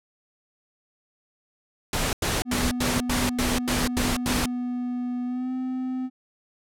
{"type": "noise bursts", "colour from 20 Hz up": "pink", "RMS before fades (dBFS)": -25, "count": 9, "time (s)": [1.93, 4.458], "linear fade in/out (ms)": 2, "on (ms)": 200, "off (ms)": 91}
{"type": "tone with pitch glide", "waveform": "triangle", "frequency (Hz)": [246.5, 256.7], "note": ["B3", "C4"], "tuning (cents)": [-3, -33], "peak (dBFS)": -24, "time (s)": [2.45, 6.1], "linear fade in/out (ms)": 50, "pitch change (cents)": 70, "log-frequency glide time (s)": [5.25, 5.52]}
{"effects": ["low-pass 12000 Hz 12 dB/octave"]}